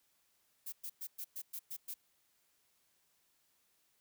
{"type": "noise bursts", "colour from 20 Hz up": "violet", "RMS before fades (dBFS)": -43, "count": 8, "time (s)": [0.66, 1.942], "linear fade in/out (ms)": 10, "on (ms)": 64, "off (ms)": 110, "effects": ["white hiss -75 dBFS RMS until 4 s"]}